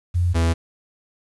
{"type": "tone pair in turn", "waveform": ["sine", "45% pulse"], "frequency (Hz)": [88, 83.01], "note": ["F2", "E2"], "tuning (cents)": [14, 13], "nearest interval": "minor second", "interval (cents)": 101, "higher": "first", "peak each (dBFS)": -16, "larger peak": "neither", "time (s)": [[0.14, 0.34], [0.34, 0.54]], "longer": "neither", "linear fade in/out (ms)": 20, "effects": ["resampled to 24000 Hz", "8-bit"]}